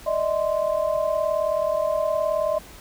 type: tone cluster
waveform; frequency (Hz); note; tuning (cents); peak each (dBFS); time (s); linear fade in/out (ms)
sine; 599 / 638 / 1041; D5 / D#5 / C6; +34 / +43 / -9; -24 / -23 / -30; 0.06-2.59; 10
effects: added 50 Hz sine -50 dBFS peak until 2.8 s + pink hiss -45 dBFS RMS until 2.8 s